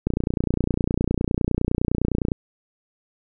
click train, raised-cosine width 3 ms, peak -8 dBFS, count 68, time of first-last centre 0.07-2.318 s, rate 29.8 Hz, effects none

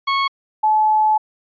sawtooth / sine tone pair in turn, 1100 / 861.1 Hz, C#6 / A5, -14 / -38 cents, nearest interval major third, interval 424 cents, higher first, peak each -12 dBFS, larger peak neither, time 0.07-0.28 / 0.63-1.18 s, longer second, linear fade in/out 10 ms, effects resampled to 11025 Hz

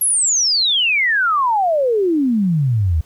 sine exponential sweep, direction down, 11500 to 74.1 Hz, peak -13 dBFS, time 0.01-3.01 s, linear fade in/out 5 ms, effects pink hiss -53 dBFS RMS until 3.05 s

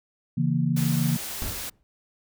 sine chord, A# diminished, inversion first, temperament equal, 138.59 / 164.81 / 233.1 Hz, C#3 / E3 / A#3, 0 / 0 / 0 cents, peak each -25 / -24 / -27 dBFS, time 0.37-1.17 s, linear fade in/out 10 ms
white noise, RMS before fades -34 dBFS, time 0.76-1.7 s, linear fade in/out 10 ms
brown noise with exponential decay, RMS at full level -28 dBFS, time 1.42-1.83 s, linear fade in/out 0 ms, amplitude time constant 88 ms
effects none

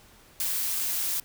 blue noise with amplitude modulation, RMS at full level -27 dBFS, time 0.4-1.2 s, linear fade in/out 2 ms, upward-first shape sine, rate 179 Hz, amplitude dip 35%, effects pink hiss -55 dBFS RMS until 1.24 s

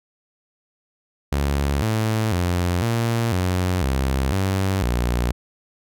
sawtooth tone with pitch steps, 70.5 / 109.9 / 88.4 / 116 / 91.2 / 66.6 / 96.1 / 60 Hz, C#2 / A2 / F2 / A#2 / F#2 / C2 / G2 / B1, +30 / -2 / +22 / -8 / -24 / +31 / -34 / -49 cents, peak -15 dBFS, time 1.32-5.32 s, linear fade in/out 5 ms, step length 500 ms, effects none

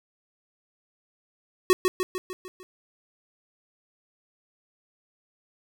square tone with echo, 370 Hz, F#4, in tune, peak -14 dBFS, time 1.7-1.73 s, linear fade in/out 0 ms, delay 150 ms, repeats 6, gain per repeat -5 dB, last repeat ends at 2.63 s, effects none

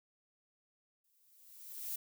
violet noise with exponential growth, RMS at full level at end -38 dBFS, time 1.04-1.96 s, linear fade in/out 5 ms, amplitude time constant 200 ms, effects none

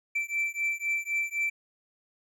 triangle beating tone pair, 2333 / 2336.9 Hz, D7 / D7, -12 / -9 cents, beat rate 3.9 Hz, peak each -29 dBFS, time 0.15-1.5 s, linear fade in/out 10 ms, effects none

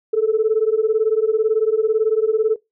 sine beating tone pair, 429.4 / 447.4 Hz, A4 / A4, -42 / +29 cents, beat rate 18 Hz, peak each -17 / -16 dBFS, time 0.13-2.56 s, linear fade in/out 10 ms, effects noise-tail reverb RT60 0.2 s tail -22 dB re dry + tanh soft clip ceiling -8 dBFS

